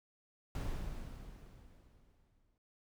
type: noise with exponential decay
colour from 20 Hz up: brown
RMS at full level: -36 dBFS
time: 0.55-2.58 s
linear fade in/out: 2 ms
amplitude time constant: 440 ms
effects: none